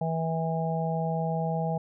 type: harmonic tone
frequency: 162.9 Hz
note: E3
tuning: 20 cents flat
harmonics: 1 / 3 / 4 / 5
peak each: -28 / -35 / -33 / -33 dBFS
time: 0.01-1.78 s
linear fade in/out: 5 ms
effects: none